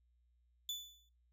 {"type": "tone with exponential decay", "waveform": "35% pulse", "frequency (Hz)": 3483, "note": "A7", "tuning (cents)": -18, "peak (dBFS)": -34, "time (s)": [0.69, 1.09], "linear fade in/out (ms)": 2, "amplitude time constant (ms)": 85, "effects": ["noise-tail reverb RT60 0.3 s tail -20 dB re dry", "added 60 Hz sine -70 dBFS peak until 1.32 s"]}